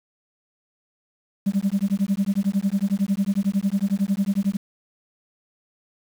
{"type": "tone with tremolo", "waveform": "sine", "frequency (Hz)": 197.6, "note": "G3", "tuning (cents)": 14, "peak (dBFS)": -14, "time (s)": [1.46, 4.57], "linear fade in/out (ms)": 10, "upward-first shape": "sine", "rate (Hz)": 11, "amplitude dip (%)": 100, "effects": ["tanh soft clip ceiling -14 dBFS", "7-bit"]}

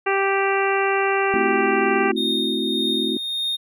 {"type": "harmonic tone", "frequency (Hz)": 391.7, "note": "G4", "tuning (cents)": -1, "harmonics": [1, 2, 3, 4, 5, 6, 7], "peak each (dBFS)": [-21, -24, -26, -27, -28, -29, -29], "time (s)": [0.06, 2.12], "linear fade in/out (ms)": 10}
{"type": "chord", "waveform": "sine", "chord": "F# half-diminished seventh", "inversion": "first", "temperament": "equal", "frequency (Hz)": [220, 261.6, 329.6, 370], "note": ["A3", "C4", "E4", "F#4"], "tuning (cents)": [0, 0, 0, 0], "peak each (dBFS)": -27, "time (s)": [1.34, 3.17], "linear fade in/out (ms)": 0}
{"type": "tone with tremolo", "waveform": "triangle", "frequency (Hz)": 3686, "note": "A#7", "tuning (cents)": -20, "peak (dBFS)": -19, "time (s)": [2.16, 3.57], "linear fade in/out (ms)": 20, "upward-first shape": "triangle", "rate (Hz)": 1.7, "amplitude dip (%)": 50}
{"effects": []}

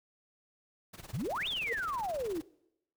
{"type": "noise with tremolo", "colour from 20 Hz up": "pink", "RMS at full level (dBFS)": -46, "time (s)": [0.93, 2.42], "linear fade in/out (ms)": 10, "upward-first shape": "sine", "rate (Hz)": 19, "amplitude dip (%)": 85}
{"type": "exponential two-way sweep", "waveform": "sine", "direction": "up then down", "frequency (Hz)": [98.1, 3729, 301.6], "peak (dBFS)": -32, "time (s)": [1.13, 2.41], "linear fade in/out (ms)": 10, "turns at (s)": 1.48}
{"type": "tone with exponential growth", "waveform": "sine", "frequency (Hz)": 464.1, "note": "A#4", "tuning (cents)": -8, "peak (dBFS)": -29, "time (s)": [1.63, 1.73], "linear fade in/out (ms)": 5, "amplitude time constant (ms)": 20}
{"effects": ["noise-tail reverb RT60 0.8 s tail -21 dB re dry"]}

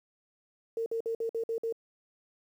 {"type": "tone bursts", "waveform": "sine", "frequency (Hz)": 455.7, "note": "A#4", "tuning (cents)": -39, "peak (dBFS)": -29, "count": 7, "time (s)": [0.77, 1.725], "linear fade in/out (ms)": 2, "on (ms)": 91, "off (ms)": 53, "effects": ["10-bit"]}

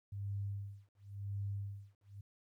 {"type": "tone with tremolo", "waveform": "sine", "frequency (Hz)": 100, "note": "G2", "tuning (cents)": 35, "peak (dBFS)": -36, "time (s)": [0.12, 2.21], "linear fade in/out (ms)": 5, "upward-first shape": "sine", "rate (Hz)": 0.94, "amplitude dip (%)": 100, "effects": ["13-bit"]}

